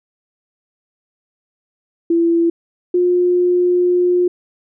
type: tone pair in turn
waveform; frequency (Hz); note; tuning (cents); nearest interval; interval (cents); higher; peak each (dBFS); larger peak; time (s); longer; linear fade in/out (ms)
sine; 336.5 / 356.6; E4 / F4; +36 / +36; minor second; 100; second; -11; neither; 2.1-2.5 / 2.94-4.28; second; 5
effects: none